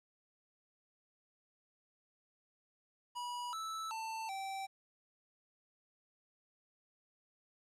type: tone with pitch steps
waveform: square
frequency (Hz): 972 / 1313 / 891 / 776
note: B5 / E6 / A5 / G5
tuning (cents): -28 / -7 / +22 / -18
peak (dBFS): -40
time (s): 3.15-4.67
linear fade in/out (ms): 20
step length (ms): 380
effects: low-pass 10000 Hz 12 dB/octave + 12-bit